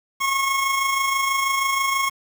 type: tone with amplitude modulation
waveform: 25% pulse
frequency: 1089 Hz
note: C#6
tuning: 31 cents flat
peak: -14 dBFS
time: 0.2-2.1 s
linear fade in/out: 20 ms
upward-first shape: sine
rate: 26.2 Hz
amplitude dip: 40%
effects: 7-bit